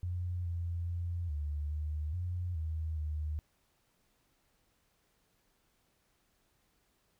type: tone with pitch steps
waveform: sine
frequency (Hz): 88.9 / 85.8 / 86.6 / 73.9 / 76 / 88.9 / 79.4 / 76.3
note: F2 / F2 / F2 / D2 / D#2 / F2 / D#2 / D#2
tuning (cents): +31 / -30 / -14 / +11 / -40 / +31 / +36 / -33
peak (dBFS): -33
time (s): 0.03-3.39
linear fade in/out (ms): 0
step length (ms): 420
effects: pink hiss -74 dBFS RMS until 7.19 s